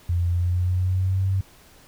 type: tone with pitch glide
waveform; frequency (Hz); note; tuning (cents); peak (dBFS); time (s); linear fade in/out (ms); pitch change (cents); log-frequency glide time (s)
sine; 86.9 to 95.87; F2 to G2; -8 to -38; -19; 0.09-1.41; 5; +170; 0.29-1.27
effects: pink hiss -52 dBFS RMS until 1.87 s